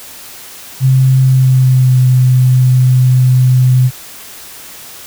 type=tone with pitch glide; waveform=sine; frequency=131.4 to 127.59 Hz; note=C3 to C3; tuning=+8 to -43 cents; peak=-5 dBFS; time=0.8-3.91 s; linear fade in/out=50 ms; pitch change=-51 cents; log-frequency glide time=1.24-1.98 s; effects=white hiss -32 dBFS RMS until 5.06 s